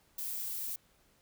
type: noise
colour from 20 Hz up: violet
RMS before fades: -38 dBFS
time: 0.18-0.76 s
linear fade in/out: 5 ms
effects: pink hiss -68 dBFS RMS until 1.21 s